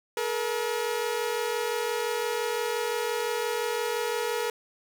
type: tone pair together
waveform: sawtooth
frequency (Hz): 430.5 / 476.3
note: A4 / A#4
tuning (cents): -38 / +37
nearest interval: major second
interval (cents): 175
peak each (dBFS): -27 / -25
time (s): 0.17-4.5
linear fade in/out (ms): 2
effects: none